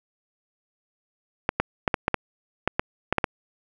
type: clicks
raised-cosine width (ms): 0.5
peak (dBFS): -5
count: 11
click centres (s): 1.491 / 1.6 / 1.878 / 1.942 / 2.081 / 2.143 / 2.676 / 2.795 / 3.126 / 3.183 / 3.242
effects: none